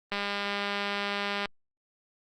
click train, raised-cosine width 0.3 ms, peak -15 dBFS, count 271, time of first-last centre 0.12-1.457 s, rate 202 Hz, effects Opus 32 kbps

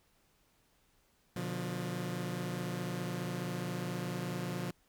sawtooth chord, B diminished, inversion none, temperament just, 123.47 / 148.16 / 177.8 Hz, B2 / D3 / F3, 0 / +16 / +31 cents, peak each -37 / -38 / -34 dBFS, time 1.36-4.71 s, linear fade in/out 5 ms, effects pink hiss -71 dBFS RMS until 4.88 s

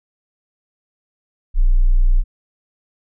sine tone, 30 Hz, B0, 49 cents flat, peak -9 dBFS, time 1.54-2.24 s, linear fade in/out 50 ms, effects none

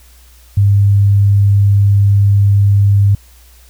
sine tone, 100.5 Hz, G2, 44 cents sharp, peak -6 dBFS, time 0.57-3.15 s, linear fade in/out 5 ms, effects added 60 Hz sine -41 dBFS peak until 3.69 s + white hiss -47 dBFS RMS until 3.69 s

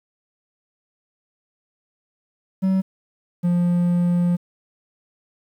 triangle tone pair in turn, 190 / 175.19 Hz, F#3 / F3, +46 / +6 cents, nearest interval minor second, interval 140 cents, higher first, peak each -14 dBFS, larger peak neither, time 2.62-2.82 / 3.43-4.37 s, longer second, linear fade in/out 20 ms, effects 9-bit

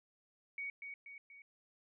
sine tone with echo, 2242 Hz, C#7, 19 cents sharp, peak -39 dBFS, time 0.58-0.7 s, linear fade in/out 2 ms, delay 240 ms, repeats 3, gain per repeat -5 dB, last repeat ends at 1.42 s, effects none

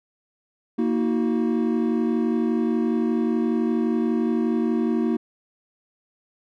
triangle chord, D# minor, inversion second, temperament equal with one note detuned, 233.1 / 318.2 / 370 Hz, A#3 / D#4 / F#4, 0 / +39 / 0 cents, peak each -20 / -23 / -25 dBFS, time 0.78-5.17 s, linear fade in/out 10 ms, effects none

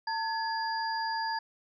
sine tone cluster, 897 / 1696 / 4797 Hz, A5 / G#6 / D8, +33 / +36 / +36 cents, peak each -31 / -36 / -38 dBFS, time 0.07-1.39 s, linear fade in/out 5 ms, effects none

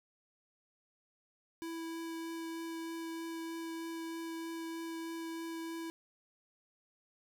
square tone with vibrato, 329.6 Hz, E4, in tune, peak -40 dBFS, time 1.62-5.9 s, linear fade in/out 0 ms, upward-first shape triangle, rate 3.2 Hz, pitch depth 8 cents each way, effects none

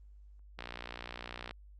click train, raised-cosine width 0.3 ms, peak -25 dBFS, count 56, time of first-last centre 0.59-1.51 s, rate 59.8 Hz, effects added 50 Hz sine -52 dBFS peak until 1.79 s + Opus 24 kbps

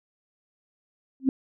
sine tone with exponential growth, 264.7 Hz, C4, 20 cents sharp, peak -13 dBFS, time 1.2-1.29 s, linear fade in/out 1 ms, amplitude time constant 18 ms, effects none

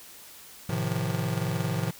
square chord, F dominant seventh, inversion first, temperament just, 109.13 / 130.96 / 157.15 / 174.61 Hz, A2 / C3 / Eb3 / F3, -14 / +2 / +18 / 0 cents, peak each -33 dBFS, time 0.69-1.91 s, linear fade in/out 5 ms, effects white hiss -48 dBFS RMS until 1.99 s

